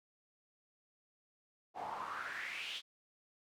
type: noise with band-pass filter sweep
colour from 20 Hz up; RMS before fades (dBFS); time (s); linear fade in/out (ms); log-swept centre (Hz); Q
pink; -43; 1.74-2.82; 50; 690 to 3500; 4.7
effects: none